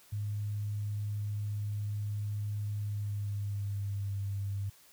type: tone with pitch glide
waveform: sine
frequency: 103.83 to 99.43 Hz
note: G#2 to G2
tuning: 0 to +25 cents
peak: -32 dBFS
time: 0.12-4.7 s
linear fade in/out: 10 ms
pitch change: -75 cents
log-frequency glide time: 2.76-4.14 s
effects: white hiss -60 dBFS RMS until 4.92 s